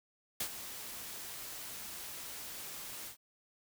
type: noise with ADSR envelope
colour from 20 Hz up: white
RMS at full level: -34 dBFS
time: 0.4-3.17 s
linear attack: 6 ms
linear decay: 74 ms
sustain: -11 dB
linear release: 100 ms
effects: none